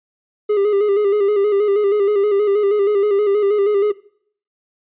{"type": "tone with vibrato", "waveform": "triangle", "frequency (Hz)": 408.3, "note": "G#4", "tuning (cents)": -29, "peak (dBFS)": -11, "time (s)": [0.49, 3.92], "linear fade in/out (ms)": 10, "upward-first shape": "square", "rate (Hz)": 6.3, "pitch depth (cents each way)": 49, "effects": ["noise-tail reverb RT60 0.6 s tail -20 dB re dry", "resampled to 8000 Hz"]}